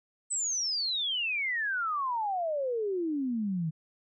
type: exponential sweep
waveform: sine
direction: down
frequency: 8190 to 153.1 Hz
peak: -28 dBFS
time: 0.3-3.71 s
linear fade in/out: 20 ms
effects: none